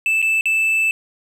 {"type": "tone with dropouts", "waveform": "triangle", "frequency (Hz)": 2637, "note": "E7", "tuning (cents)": 0, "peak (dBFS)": -13, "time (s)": [0.06, 0.91], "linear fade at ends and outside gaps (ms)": 1, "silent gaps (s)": [[0.218, 0.225], [0.41, 0.456]], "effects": []}